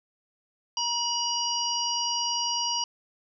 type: harmonic tone with a mistuned harmonic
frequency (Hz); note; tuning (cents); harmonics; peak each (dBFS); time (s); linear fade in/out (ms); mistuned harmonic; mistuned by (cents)
950; A#5; +33; 1 / 3 / 5 / 6; -31 / -31 / -31 / -31; 0.77-2.84; 2; 3; +43
effects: none